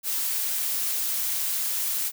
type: noise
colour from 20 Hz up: blue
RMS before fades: -27 dBFS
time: 0.03-2.12 s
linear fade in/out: 50 ms
effects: none